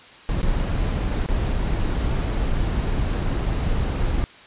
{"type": "noise with dropouts", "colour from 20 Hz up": "brown", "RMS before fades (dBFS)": -22, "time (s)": [0.29, 4.24], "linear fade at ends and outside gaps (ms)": 0, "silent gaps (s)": [[0.416, 0.43], [1.261, 1.288]], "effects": ["white hiss -45 dBFS RMS until 4.46 s", "resampled to 8000 Hz"]}